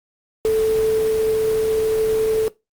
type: tone in noise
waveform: sine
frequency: 439.6 Hz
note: A4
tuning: 2 cents flat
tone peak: -14 dBFS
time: 0.45-2.48 s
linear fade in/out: 0 ms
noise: pink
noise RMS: -32 dBFS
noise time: 0.45-2.48 s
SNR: +15 dB
effects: noise-tail reverb RT60 0.2 s tail -19 dB re dry + Opus 32 kbps